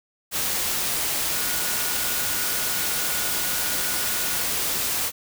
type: tone in noise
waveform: sine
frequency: 1454 Hz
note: F#6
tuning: 31 cents flat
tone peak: -36 dBFS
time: 1.31-4.46 s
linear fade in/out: 50 ms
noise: white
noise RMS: -25 dBFS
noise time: 0.31-5.12 s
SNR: -14 dB
effects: none